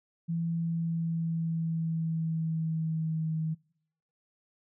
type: tone with pitch glide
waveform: sine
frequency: 166.9 to 158.9 Hz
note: E3 to D#3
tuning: +22 to +37 cents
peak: -28 dBFS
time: 0.28-3.55 s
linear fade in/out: 20 ms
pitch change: -85 cents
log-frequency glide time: 0.5-3.37 s
effects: noise-tail reverb RT60 0.7 s tail -25 dB re dry